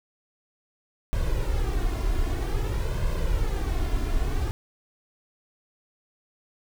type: noise with flanger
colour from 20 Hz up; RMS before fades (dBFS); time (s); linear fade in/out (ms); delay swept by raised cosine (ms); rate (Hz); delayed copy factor
brown; -25; 1.13-4.51; 0; 1.9 to 2.9; 0.52; +0.65
effects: none